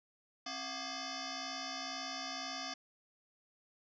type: tone with frequency modulation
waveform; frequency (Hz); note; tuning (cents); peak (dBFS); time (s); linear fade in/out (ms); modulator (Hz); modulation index
sine; 2093; C7; 0; -39; 0.46-2.74; 5; 472; 7.6
effects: none